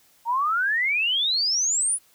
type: exponential sweep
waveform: sine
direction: up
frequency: 900 to 10210 Hz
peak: -20 dBFS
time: 0.25-1.99 s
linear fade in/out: 50 ms
effects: white hiss -59 dBFS RMS until 2.14 s